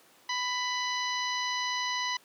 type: harmonic tone with a mistuned harmonic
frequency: 993 Hz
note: B5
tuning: 9 cents sharp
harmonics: 1 / 2 / 3 / 4 / 5 / 6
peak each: -33 / -34 / -37 / -37 / -42 / -41 dBFS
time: 0.29-2.17 s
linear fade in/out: 5 ms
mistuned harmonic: 4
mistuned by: +27 cents
effects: pink hiss -59 dBFS RMS until 2.24 s + high-pass 300 Hz 12 dB/octave